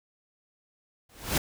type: noise with exponential growth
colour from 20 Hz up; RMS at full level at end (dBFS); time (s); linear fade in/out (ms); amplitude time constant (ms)
pink; -22; 1.09-1.38; 5; 63
effects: none